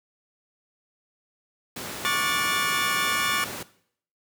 pink noise, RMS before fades -34 dBFS, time 1.76-3.63 s, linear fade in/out 5 ms
25% pulse chord, D major seventh, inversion third, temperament equal with one note detuned, 1108.7 / 1174.7 / 1447 / 1760 Hz, C#6 / D6 / F#6 / A6, 0 / 0 / -39 / 0 cents, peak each -25 dBFS, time 2.05-3.44 s, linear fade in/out 0 ms
effects noise-tail reverb RT60 0.6 s tail -17 dB re dry + high-pass 150 Hz 12 dB/octave

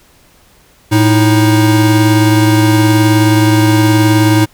square tone pair together, 110.98 / 313.9 Hz, A2 / D#4, +15 / +15 cents, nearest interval octave + tritone, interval 1800 cents, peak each -10 dBFS, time 0.91-4.46 s, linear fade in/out 20 ms, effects pink hiss -47 dBFS RMS until 4.53 s

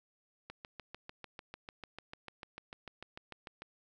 click train, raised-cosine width 0.3 ms, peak -29 dBFS, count 22, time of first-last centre 0.5-3.62 s, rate 6.73 Hz, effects none

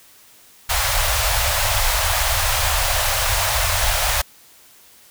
pink band-stop noise, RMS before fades -19 dBFS, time 0.69-4.22 s, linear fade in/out 10 ms, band 100 to 570 Hz, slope 48 dB/octave, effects white hiss -49 dBFS RMS until 5.1 s

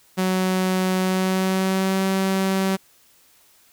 sawtooth tone with pitch glide, 186.2 to 191.55 Hz, F#3 to G3, +11 to -40 cents, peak -15 dBFS, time 0.17-2.77 s, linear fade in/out 20 ms, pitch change +49 cents, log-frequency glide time 1-2.03 s, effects white hiss -56 dBFS RMS until 3.72 s

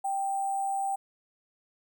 sine tone with sample-and-hold, 784 Hz, G5, in tune, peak -27 dBFS, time 0.04-0.96 s, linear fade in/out 10 ms, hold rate 8820 Hz, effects none

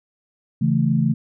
sine chord, A major, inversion first, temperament equal, 138.59 / 164.81 / 220 Hz, C#3 / E3 / A3, 0 / 0 / 0 cents, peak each -20 dBFS, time 0.61-1.14 s, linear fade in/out 10 ms, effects none

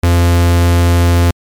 45% pulse tone, 86.3 Hz, F2, 20 cents flat, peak -7 dBFS, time 0.03-1.31 s, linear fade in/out 5 ms, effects MP3 96 kbps

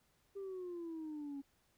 sine exponential sweep, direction down, 399.9 to 274.7 Hz, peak -40 dBFS, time 0.35-1.42 s, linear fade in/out 20 ms, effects tanh soft clip ceiling -40 dBFS + pink hiss -75 dBFS RMS until 1.77 s

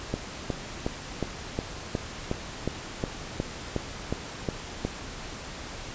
click train, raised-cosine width 2 ms, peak -13 dBFS, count 14, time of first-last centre 0.14-4.85 s, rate 2.76 Hz, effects pink hiss -39 dBFS RMS until 5.94 s + resampled to 16000 Hz

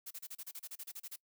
blue noise bursts, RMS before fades -45 dBFS, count 14, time 0.06-1.162 s, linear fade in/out 10 ms, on 49 ms, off 32 ms, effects noise-tail reverb RT60 0.1 s tail -23 dB re dry

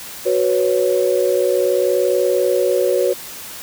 sine chord, F# suspended fourth, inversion none, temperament equal, 370 / 493.9 / 554.4 Hz, F#4 / B4 / C#5, 0 / 0 / 0 cents, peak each -18 dBFS, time 0.25-3.14 s, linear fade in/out 20 ms, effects white hiss -33 dBFS RMS until 3.62 s

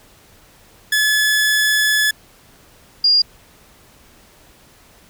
sawtooth / sine tone pair in turn, 1715 / 4823 Hz, A6 / D8, -45 / +45 cents, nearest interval octave + tritone, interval 1790 cents, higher second, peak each -10 dBFS, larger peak neither, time 0.92-2.11 / 3.04-3.22 s, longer first, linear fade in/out 5 ms, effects pink hiss -49 dBFS RMS until 5.09 s

